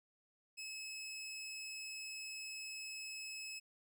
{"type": "tone", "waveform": "20% pulse", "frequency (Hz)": 2585, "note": "E7", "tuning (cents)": -34, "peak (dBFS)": -40, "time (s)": [0.57, 3.6], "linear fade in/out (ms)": 20, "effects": []}